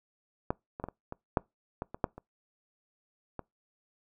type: clicks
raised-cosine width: 1 ms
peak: -14 / -24 / -19 / -26 / -24 / -10 / -20 / -25 / -12 / -30 / -23 dBFS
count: 11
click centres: 0.505 / 0.799 / 0.84 / 0.886 / 1.124 / 1.372 / 1.821 / 1.945 / 2.042 / 2.18 / 3.393 s
effects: noise-tail reverb RT60 0.2 s tail -25 dB re dry